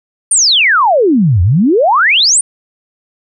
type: exponential two-way sweep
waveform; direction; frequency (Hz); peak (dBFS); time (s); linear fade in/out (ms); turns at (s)
sine; down then up; 9570 to 82.41 to 9570; -6; 0.31-2.41; 5; 1.42
effects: none